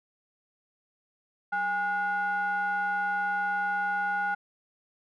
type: ring-modulated tone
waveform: triangle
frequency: 314.4 Hz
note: D#4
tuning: 18 cents sharp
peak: -21 dBFS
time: 1.52-4.35 s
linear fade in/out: 10 ms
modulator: 1130 Hz
effects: none